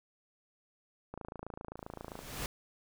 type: click train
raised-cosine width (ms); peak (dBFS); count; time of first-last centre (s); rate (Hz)
1; -28; 30; 1.14-2.191; 27.6
type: noise with exponential growth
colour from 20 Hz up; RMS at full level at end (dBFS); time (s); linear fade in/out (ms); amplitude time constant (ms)
pink; -36; 1.77-2.46; 1; 150
effects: none